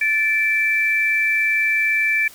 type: tone pair together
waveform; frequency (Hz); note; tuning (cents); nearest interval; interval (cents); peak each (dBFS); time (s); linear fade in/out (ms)
sine; 1751 / 2335; A6 / D7; -9 / -11; perfect fourth; 498; -21 / -17; 0.01-2.28; 5
effects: white hiss -44 dBFS RMS until 2.34 s